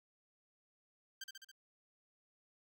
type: tone with echo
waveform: 15% pulse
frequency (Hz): 1568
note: G6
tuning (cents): 0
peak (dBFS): -37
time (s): 1.21-1.24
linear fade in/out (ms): 5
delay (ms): 69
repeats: 4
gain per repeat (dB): -3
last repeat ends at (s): 1.516
effects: none